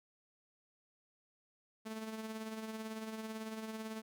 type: tone with tremolo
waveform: sawtooth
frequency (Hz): 220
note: A3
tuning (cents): 0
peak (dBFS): -36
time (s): 1.85-4.02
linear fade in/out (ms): 20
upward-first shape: sine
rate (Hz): 18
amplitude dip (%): 45
effects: none